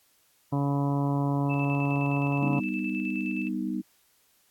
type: harmonic tone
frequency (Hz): 141.2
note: C#3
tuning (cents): +32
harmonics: 1 / 2 / 3 / 4 / 5 / 6 / 7 / 8 / 9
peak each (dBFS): -26 / -28 / -39 / -38 / -37 / -42 / -36 / -48 / -50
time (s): 0.52-2.6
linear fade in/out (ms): 10
type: tone with tremolo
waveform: sine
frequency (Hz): 2637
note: E7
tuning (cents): 0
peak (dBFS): -33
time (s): 1.49-3.49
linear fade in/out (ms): 20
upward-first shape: square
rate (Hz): 9.6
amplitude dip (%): 45
type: chord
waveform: sine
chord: G augmented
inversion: none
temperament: equal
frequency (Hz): 196 / 246.9 / 311.1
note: G3 / B3 / D#4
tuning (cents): 0 / 0 / 0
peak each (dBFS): -32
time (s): 2.41-3.82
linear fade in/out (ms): 20
effects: white hiss -65 dBFS RMS until 4.5 s + AAC 64 kbps